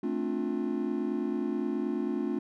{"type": "chord", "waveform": "triangle", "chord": "D minor seventh", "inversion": "second", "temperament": "just", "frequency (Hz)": [220.2, 264.3, 293.7, 352.4], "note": ["A3", "C4", "D4", "F4"], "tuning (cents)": [2, 18, 0, 16], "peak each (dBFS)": -32, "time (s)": [0.03, 2.39], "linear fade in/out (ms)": 5, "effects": []}